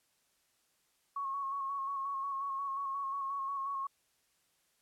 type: tone with vibrato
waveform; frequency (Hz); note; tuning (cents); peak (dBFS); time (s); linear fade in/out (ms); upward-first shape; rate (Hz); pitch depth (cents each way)
sine; 1100; C#6; -14; -34; 1.16-3.87; 5; square; 5.6; 28
effects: white hiss -74 dBFS RMS until 4.81 s + low-pass 12000 Hz 12 dB/octave